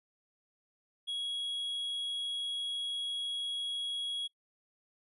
triangle tone, 3322 Hz, G#7, in tune, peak -32 dBFS, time 1.07-4.28 s, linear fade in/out 20 ms, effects noise-tail reverb RT60 0.1 s tail -24 dB re dry + resampled to 32000 Hz

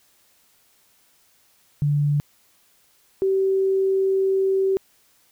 sine tone pair in turn, 145.7 / 384.9 Hz, D3 / G4, -13 / -32 cents, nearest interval octave + perfect fourth, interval 1681 cents, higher second, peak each -17 dBFS, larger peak neither, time 1.82-2.2 / 3.22-4.77 s, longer second, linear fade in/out 0 ms, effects white hiss -60 dBFS RMS until 5.31 s

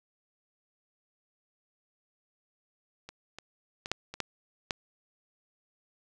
clicks, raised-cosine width 0.2 ms, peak -26 / -25 / -20 / -11 / -23 / -13 / -12 dBFS, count 7, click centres 3.09 / 3.386 / 3.859 / 3.916 / 4.14 / 4.203 / 4.708 s, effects none

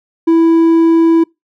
sine tone with hard clipping, 329.6 Hz, E4, in tune, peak -7 dBFS, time 0.27-1.24 s, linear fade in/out 10 ms, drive 3 dB, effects noise-tail reverb RT60 0.2 s tail -26 dB re dry

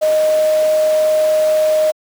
sine tone in noise, 620 Hz, D#5, 6 cents flat, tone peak -10 dBFS, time 0.01-1.92 s, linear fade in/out 20 ms, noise pink, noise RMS -28 dBFS, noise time 0.01-1.92 s, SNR +15 dB, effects high-pass 400 Hz 12 dB/octave

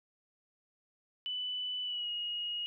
sine tone with pitch glide, 2988 to 2881 Hz, F#7 to F#7, +16 to -47 cents, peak -34 dBFS, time 1.26-2.66 s, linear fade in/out 0 ms, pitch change -63 cents, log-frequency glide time 1.83-2.1 s, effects none

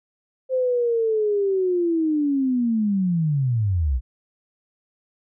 sine linear sweep, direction down, 523.3 to 56.4 Hz, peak -18 dBFS, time 0.49-4.01 s, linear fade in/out 50 ms, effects none

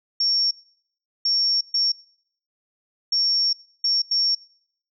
sine tone bursts at uneven times, 5490 Hz, F8, 31 cents flat, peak -18 dBFS, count 6, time 0.2-0.51 / 1.25-1.61 / 1.74-1.92 / 3.12-3.53 / 3.84-4.02 / 4.11-4.35 s, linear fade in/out 5 ms, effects noise-tail reverb RT60 0.7 s tail -25 dB re dry

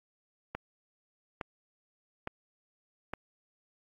click train, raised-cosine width 0.5 ms, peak -20 dBFS, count 4, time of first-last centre 0.55-3.136 s, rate 1.16 Hz, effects AAC 48 kbps

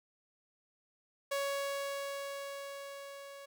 sawtooth tone with level ramp, 558 Hz, C#5, 11 cents sharp, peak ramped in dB -28 to -44 dBFS, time 1.31-3.46 s, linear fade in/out 10 ms, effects none

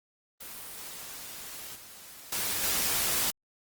white noise with level steps, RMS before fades -42 / -48 / -31 / -28 dBFS, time 0.4-3.31 s, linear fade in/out 10 ms, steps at 1.75 / 2.32 / 2.63 s, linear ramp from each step 5 ms, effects Opus 24 kbps

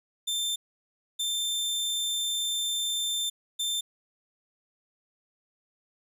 sawtooth tone bursts at uneven times, 3571 Hz, A7, 25 cents sharp, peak -24 dBFS, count 3, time 0.27-0.56 / 1.19-3.3 / 3.59-3.81 s, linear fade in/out 10 ms, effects resampled to 32000 Hz + 11-bit

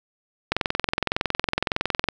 click train, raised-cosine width 0.3 ms, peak -5 dBFS, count 35, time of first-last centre 0.52-2.087 s, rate 21.7 Hz, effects none

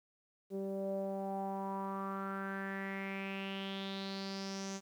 sawtooth tone with low-pass filter sweep, 194.6 Hz, G3, 12 cents flat, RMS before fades -40 dBFS, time 0.5-4.81 s, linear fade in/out 50 ms, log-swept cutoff 450 to 6500 Hz, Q 5.7, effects 11-bit

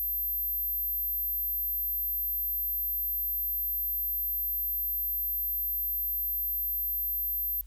sine tone, 12340 Hz, G9, 28 cents flat, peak -28 dBFS, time 0-7.61 s, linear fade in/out 0 ms, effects added 50 Hz sine -45 dBFS peak until 7.66 s + white hiss -66 dBFS RMS until 7.66 s

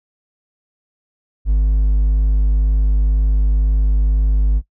triangle tone with hard clipping, 51 Hz, G#1, 31 cents flat, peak -12 dBFS, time 1.45-4.62 s, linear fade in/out 50 ms, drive 5 dB, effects noise-tail reverb RT60 0.1 s tail -19 dB re dry

